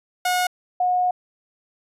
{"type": "tone pair in turn", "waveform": ["sawtooth", "sine"], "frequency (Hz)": [725, 725], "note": ["F#5", "F#5"], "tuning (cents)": [-35, -35], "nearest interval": "unison", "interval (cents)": 0, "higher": "neither", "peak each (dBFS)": [-15, -17], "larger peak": "first", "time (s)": [[0.25, 0.47], [0.8, 1.11]], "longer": "second", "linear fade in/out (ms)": 5, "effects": ["resampled to 32000 Hz"]}